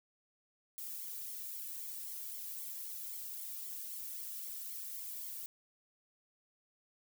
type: noise with flanger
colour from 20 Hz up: violet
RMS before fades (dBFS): -44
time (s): 0.78-5.46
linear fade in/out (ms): 0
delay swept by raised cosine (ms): 0.9 to 1.77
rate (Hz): 3.8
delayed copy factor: +0.8
effects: none